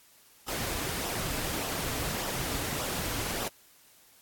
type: noise with flanger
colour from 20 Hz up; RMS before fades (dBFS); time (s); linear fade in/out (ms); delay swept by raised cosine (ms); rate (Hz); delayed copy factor
pink; -33; 0.48-3.48; 2; 0.45 to 5.55; 1.7; -0.5
effects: white hiss -59 dBFS RMS until 4.21 s + AAC 64 kbps